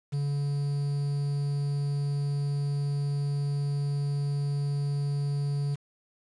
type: tone with quantisation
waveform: triangle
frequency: 142.7 Hz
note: D3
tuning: 49 cents flat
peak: -24 dBFS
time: 0.12-5.76 s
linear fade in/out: 20 ms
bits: 8
effects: resampled to 22050 Hz